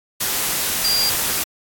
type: tone in noise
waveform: sine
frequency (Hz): 4768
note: D8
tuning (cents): +25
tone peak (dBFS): -17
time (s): 0.84-1.1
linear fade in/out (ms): 10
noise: white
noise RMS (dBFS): -21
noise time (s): 0.2-1.44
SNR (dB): +1
effects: AAC 64 kbps